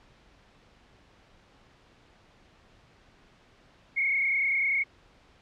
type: tone with frequency modulation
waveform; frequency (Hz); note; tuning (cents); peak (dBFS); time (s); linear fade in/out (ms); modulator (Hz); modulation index
sine; 2188; C#7; -23; -23; 3.96-4.84; 20; 30.1; 2.1
effects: pink hiss -59 dBFS RMS until 5.41 s + low-pass 4000 Hz 12 dB/octave